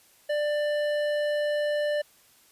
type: tone with hard clipping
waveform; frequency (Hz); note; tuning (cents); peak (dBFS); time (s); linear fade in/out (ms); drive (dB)
triangle; 592; D5; +14; -26; 0.29-2.02; 10; 15
effects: white hiss -59 dBFS RMS until 2.51 s + resampled to 32000 Hz